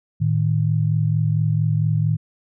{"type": "tone pair together", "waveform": "sine", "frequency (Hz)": [110, 154.4], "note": ["A2", "D#3"], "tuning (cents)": [0, -13], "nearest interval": "tritone", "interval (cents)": 587, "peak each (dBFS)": -19, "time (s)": [0.2, 2.17], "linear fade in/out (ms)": 20, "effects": []}